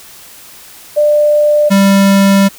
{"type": "tone pair in turn", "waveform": ["sine", "square"], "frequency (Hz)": [595, 196.73], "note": ["D5", "G3"], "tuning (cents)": [22, 6], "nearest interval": "octave + perfect fifth", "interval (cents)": 1916, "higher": "first", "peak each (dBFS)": -6, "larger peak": "neither", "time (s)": [[0.96, 1.7], [1.7, 2.49]], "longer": "second", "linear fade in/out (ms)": 20, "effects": ["white hiss -36 dBFS RMS until 2.58 s"]}